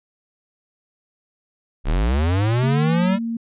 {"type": "linear sweep", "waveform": "square", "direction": "up", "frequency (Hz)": [30.65, 198.2], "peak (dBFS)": -17, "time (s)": [1.84, 3.19], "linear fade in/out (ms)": 50}
{"type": "tone", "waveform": "sine", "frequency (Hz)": 230, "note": "A#3", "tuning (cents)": -23, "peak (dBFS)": -22, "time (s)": [2.63, 3.37], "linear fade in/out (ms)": 5}
{"effects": ["resampled to 8000 Hz"]}